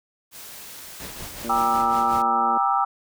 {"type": "noise", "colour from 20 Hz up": "white", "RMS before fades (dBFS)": -40, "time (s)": [0.31, 1.8], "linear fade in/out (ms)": 50}
{"type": "noise with tremolo", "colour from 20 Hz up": "pink", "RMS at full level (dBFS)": -36, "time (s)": [1, 2.22], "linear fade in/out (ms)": 0, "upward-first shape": "sine", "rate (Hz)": 5.4, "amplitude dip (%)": 60}
{"type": "harmonic tone", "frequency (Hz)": 116.6, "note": "A#2", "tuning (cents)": 1, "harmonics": [2, 3, 4, 5], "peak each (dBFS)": [-32, -36, -38, -38], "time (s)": [1.44, 2.58], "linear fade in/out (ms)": 5}
{"type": "chord", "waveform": "sine", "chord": "E half-diminished seventh", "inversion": "first", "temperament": "just", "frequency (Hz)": [791.1, 949.3, 1186.7, 1318.5], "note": ["G5", "Bb5", "D6", "E6"], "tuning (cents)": [16, 31, 18, 0], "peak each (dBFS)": [-22, -26, -25, -23], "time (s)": [1.49, 2.85], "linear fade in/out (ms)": 10}
{"effects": []}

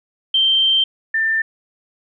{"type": "tone pair in turn", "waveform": "sine", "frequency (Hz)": [3136, 1787.7], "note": ["G7", "A6"], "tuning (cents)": [0, 27], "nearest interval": "minor seventh", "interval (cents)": 973, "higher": "first", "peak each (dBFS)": [-12, -15], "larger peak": "first", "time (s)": [[0.34, 0.84], [1.14, 1.42]], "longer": "first", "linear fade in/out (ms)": 5, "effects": []}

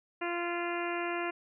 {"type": "harmonic tone", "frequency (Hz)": 346, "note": "F4", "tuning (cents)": -16, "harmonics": [1, 2, 3, 4, 5, 6, 7, 8], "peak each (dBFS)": [-35, -38, -40, -41, -42, -43, -43, -44], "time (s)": [0.21, 1.31], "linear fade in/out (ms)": 10, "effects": []}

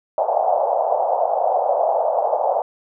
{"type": "band-pass noise", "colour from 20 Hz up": "white", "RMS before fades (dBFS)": -19, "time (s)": [0.18, 2.62], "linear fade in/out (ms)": 2, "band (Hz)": [560, 800], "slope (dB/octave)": 48, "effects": []}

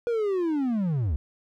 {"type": "linear sweep", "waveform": "triangle", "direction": "down", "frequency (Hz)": [484.1, 63.6], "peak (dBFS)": -21, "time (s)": [0.07, 1.16], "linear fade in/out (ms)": 0, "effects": []}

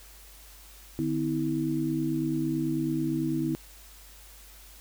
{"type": "tone cluster", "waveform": "sine", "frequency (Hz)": [150.1, 253.3, 322.4], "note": ["D3", "B3", "E4"], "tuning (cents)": [38, 44, -38], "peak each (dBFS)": [-32, -31, -28], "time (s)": [0.99, 3.55], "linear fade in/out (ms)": 0, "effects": ["added 50 Hz sine -51 dBFS peak until 4.8 s", "white hiss -52 dBFS RMS until 4.8 s"]}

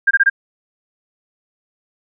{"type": "tone bursts", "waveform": "sine", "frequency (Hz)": 1602, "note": "G6", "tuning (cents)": 37, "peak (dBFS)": -8, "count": 4, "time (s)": [0.07, 0.299], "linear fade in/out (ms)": 10, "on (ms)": 40, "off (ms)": 23, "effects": []}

